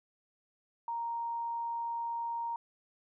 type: tone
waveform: sine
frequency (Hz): 932.3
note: A#5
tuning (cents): 0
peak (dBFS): -33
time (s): 0.88-2.56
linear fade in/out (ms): 2
effects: none